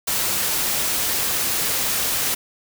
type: noise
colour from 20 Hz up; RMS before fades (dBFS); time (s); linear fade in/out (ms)
white; -22; 0.07-2.35; 10
effects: none